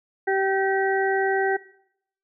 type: harmonic tone with a mistuned harmonic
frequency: 387.1 Hz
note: G4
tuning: 22 cents flat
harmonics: 1 / 2 / 4 / 5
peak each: -22 / -25 / -28 / -29 dBFS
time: 0.27-1.57 s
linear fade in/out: 10 ms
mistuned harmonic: 5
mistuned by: -16 cents
effects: noise-tail reverb RT60 0.7 s tail -19 dB re dry